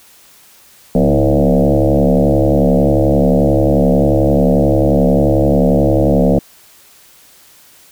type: tone with frequency modulation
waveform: sine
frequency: 179.1 Hz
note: F3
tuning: 44 cents sharp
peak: -8 dBFS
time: 0.95-6.39 s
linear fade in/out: 2 ms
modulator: 71.3 Hz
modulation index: 6.4
effects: white hiss -45 dBFS RMS until 7.91 s